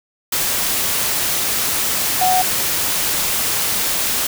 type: tone in noise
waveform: sine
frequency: 740 Hz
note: F#5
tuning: in tune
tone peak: -13 dBFS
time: 2.21-2.42 s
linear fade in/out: 5 ms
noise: white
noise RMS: -19 dBFS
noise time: 0.32-4.27 s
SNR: +3 dB
effects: none